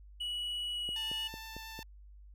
triangle tone with pitch glide, 2931 to 2911 Hz, F#7 to F#7, -17 to -29 cents, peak -33 dBFS, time 0.2-1.28 s, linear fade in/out 10 ms, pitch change -12 cents, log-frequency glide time 0.64-0.91 s
click train, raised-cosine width 2 ms, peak -32 dBFS, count 5, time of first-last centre 0.89-1.791 s, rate 4.44 Hz
10% pulse tone with vibrato, 888 Hz, A5, 16 cents sharp, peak -36 dBFS, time 0.96-1.83 s, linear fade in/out 2 ms, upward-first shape triangle, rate 8.6 Hz, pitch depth 9 cents each way
effects added 50 Hz sine -51 dBFS peak until 2.34 s

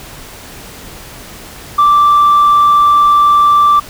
sine tone, 1172 Hz, D6, 4 cents flat, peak -3 dBFS, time 1.78-3.8 s, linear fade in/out 10 ms, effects tanh soft clip ceiling -3 dBFS + pink hiss -32 dBFS RMS until 3.89 s

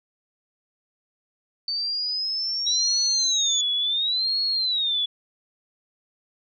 sine exponential sweep, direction up, 4544 to 6800 Hz, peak -24 dBFS, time 1.68-3.61 s, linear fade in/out 2 ms
sine tone with vibrato, 3828 Hz, A#7, 45 cents sharp, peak -21 dBFS, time 2.66-5.06 s, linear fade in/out 10 ms, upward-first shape sine, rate 0.71 Hz, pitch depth 210 cents each way
effects none

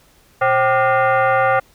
sine tone with frequency modulation, 119.8 Hz, A#2, 48 cents sharp, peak -12 dBFS, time 0.41-1.6 s, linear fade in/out 10 ms, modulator 653 Hz, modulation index 2.2, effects pink hiss -53 dBFS RMS until 1.74 s

